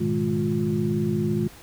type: tone cluster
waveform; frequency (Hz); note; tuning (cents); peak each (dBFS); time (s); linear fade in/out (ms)
sine; 105.5 / 123 / 155.8 / 209.7 / 353.6; G#2 / B2 / D#3 / G#3 / F4; +28 / -7 / +3 / +17 / +22; -31 / -32 / -27 / -25 / -27; 0-1.48; 10
effects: pink hiss -47 dBFS RMS until 1.62 s